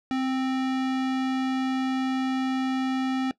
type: tone with sample-and-hold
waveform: sine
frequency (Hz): 261.2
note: C4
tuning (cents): -3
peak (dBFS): -23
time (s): 0.11-3.31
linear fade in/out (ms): 0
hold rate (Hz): 1050
effects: noise-tail reverb RT60 0.1 s tail -19 dB re dry + low-pass 4000 Hz 12 dB/octave